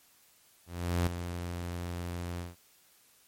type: tone with ADSR envelope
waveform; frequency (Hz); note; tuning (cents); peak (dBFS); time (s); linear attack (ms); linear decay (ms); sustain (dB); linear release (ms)
sawtooth; 87.31; F2; 0; -21; 0.66-2.56; 410; 5; -10; 170
effects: white hiss -63 dBFS RMS until 3.27 s + MP3 64 kbps